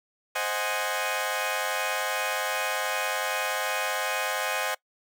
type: chord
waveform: 15% pulse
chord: Ab dominant seventh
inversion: first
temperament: equal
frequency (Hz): 523.3 / 622.3 / 740 / 830.6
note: C5 / Eb5 / Gb5 / Ab5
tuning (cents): 0 / 0 / 0 / 0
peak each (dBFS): -26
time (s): 0.35-4.75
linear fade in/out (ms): 10
effects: noise-tail reverb RT60 0.1 s tail -22 dB re dry